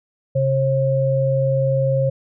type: tone pair together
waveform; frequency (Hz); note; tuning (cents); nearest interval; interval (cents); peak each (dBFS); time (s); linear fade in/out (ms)
sine; 134.32 / 538; C3 / C5; +46 / +48; 2 octaves; 2402; -18; 0.35-2.1; 10
effects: none